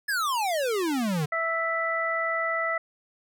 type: exponential sweep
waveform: square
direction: down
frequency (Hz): 1748 to 142.3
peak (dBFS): -25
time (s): 0.08-1.26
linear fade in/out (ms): 10
type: harmonic tone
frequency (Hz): 659.3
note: E5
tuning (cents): 0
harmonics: 1 / 2 / 3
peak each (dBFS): -30 / -29 / -28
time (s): 1.32-2.78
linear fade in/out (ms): 5
effects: none